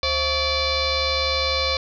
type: tone with frequency modulation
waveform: sine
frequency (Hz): 2328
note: D7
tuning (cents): -16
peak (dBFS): -19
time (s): 0.03-1.77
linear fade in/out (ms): 2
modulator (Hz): 600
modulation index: 4.1
effects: none